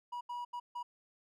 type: tone bursts at uneven times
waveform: triangle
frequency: 968 Hz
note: B5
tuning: 35 cents flat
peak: -36 dBFS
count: 4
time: 0.12-0.21 / 0.29-0.45 / 0.53-0.6 / 0.75-0.83 s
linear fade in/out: 10 ms
effects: none